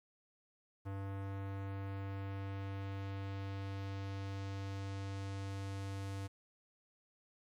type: tone with low-pass filter sweep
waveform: square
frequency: 98 Hz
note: G2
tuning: in tune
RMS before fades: -42 dBFS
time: 0.85-6.28 s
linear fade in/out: 20 ms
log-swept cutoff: 1400 to 9800 Hz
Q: 0.95
effects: 11-bit